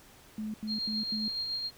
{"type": "tone bursts", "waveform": "sine", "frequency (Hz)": 215.3, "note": "A3", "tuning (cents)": -37, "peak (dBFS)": -33, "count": 4, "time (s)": [0.38, 1.281], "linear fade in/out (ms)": 2, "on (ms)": 160, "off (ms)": 87}
{"type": "tone with tremolo", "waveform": "sine", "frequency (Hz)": 4218, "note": "C8", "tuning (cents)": 13, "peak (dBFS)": -30, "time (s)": [0.67, 1.71], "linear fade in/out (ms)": 50, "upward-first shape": "sine", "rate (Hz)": 7.2, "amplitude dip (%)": 35}
{"effects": ["pink hiss -56 dBFS RMS until 1.77 s"]}